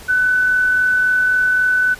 sine tone with amplitude modulation, 1500 Hz, F#6, 23 cents sharp, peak -11 dBFS, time 0.08-1.95 s, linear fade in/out 20 ms, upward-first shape sine, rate 43.7 Hz, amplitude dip 25%, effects pink hiss -38 dBFS RMS until 1.99 s + resampled to 32000 Hz

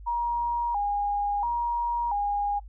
sine tone with vibrato, 880 Hz, A5, in tune, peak -24 dBFS, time 0.06-2.6 s, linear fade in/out 20 ms, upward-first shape square, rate 0.73 Hz, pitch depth 130 cents each way, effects noise-tail reverb RT60 0.1 s tail -25 dB re dry + added 50 Hz sine -41 dBFS peak until 2.68 s

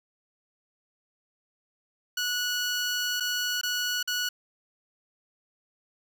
15% pulse tone with dropouts, 1468 Hz, F#6, 14 cents flat, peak -20 dBFS, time 2.17-4.29 s, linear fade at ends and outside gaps 5 ms, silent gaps 3.2-3.205 / 3.613-3.632 / 4.029-4.075 s, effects none

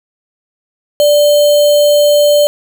sine tone with sample-and-hold, 587.3 Hz, D5, in tune, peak -5 dBFS, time 1-2.47 s, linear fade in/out 0 ms, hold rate 3675 Hz, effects none

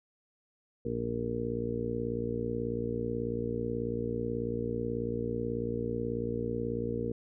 harmonic tone, 58.27 Hz, A#1, in tune, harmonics 1 / 2 / 3 / 4 / 5 / 6 / 7 / 8, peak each -44 / -38 / -45 / -37 / -40 / -45 / -39 / -35 dBFS, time 0.85-7.12 s, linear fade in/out 5 ms, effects none

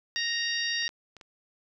harmonic tone, 932.3 Hz, A#5, in tune, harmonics 2 / 3 / 4 / 5 / 6, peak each -31 / -35 / -34 / -35 / -35 dBFS, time 0.16-0.88 s, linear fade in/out 0 ms
clicks, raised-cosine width 0.2 ms, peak -30 dBFS, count 4, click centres 0.825 / 0.891 / 1.167 / 1.212 s
effects none

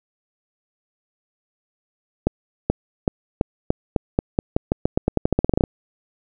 accelerating click train, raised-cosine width 2 ms, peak -3 dBFS, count 23, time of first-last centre 2.27-5.638 s, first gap 430 ms, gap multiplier 0.88, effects none

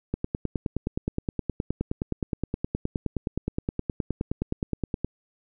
click train, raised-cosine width 3 ms, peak -13 dBFS, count 48, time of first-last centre 0.14-5.046 s, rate 9.58 Hz, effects none

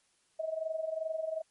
sine tone with amplitude modulation, 639 Hz, D#5, 46 cents sharp, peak -29 dBFS, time 0.39-1.42 s, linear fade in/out 10 ms, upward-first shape sine, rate 22.6 Hz, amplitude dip 75%, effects white hiss -71 dBFS RMS until 1.5 s + MP3 48 kbps

